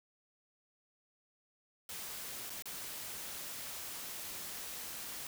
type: noise with dropouts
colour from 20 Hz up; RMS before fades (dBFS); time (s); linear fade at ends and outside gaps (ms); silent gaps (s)
white; -44; 1.89-5.27; 2; 2.497-2.502 / 2.623-2.656
effects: none